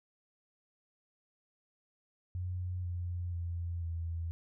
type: tone with pitch steps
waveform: sine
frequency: 90.4 / 88.03 / 85.72 / 83.47 Hz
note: F#2 / F2 / F2 / E2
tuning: -40 / +14 / -32 / +22 cents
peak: -34 dBFS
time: 2.35-4.31 s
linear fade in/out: 0 ms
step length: 490 ms
effects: none